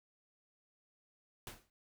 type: noise with exponential decay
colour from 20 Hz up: pink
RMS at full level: -43 dBFS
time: 1.47-1.7 s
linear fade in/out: 1 ms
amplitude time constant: 48 ms
effects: none